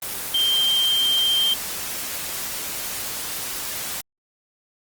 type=tone in noise; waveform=sine; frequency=3157 Hz; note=G7; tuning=12 cents sharp; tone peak=-17 dBFS; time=0.34-1.54 s; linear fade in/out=5 ms; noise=white; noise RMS=-29 dBFS; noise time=0.02-4.01 s; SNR=+9 dB; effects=Opus 24 kbps